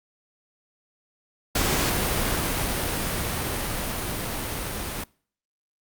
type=noise with level ramp; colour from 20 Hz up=pink; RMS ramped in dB=-23 to -31 dBFS; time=1.55-5.04 s; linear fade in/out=5 ms; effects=noise-tail reverb RT60 0.5 s tail -25 dB re dry + Opus 48 kbps